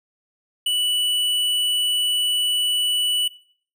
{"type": "tone with tanh clipping", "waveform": "sine", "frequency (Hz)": 2960, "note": "F#7", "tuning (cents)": 0, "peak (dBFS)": -20, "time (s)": [0.66, 3.28], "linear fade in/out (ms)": 5, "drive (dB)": 13, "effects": ["noise-tail reverb RT60 0.5 s tail -18 dB re dry"]}